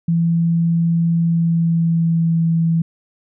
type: tone with pitch glide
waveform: sine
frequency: 167.5 to 165 Hz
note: E3 to E3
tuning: +28 to +2 cents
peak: -13 dBFS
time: 0.08-2.82 s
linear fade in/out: 5 ms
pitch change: -26 cents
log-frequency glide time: 1.19-2.44 s
effects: none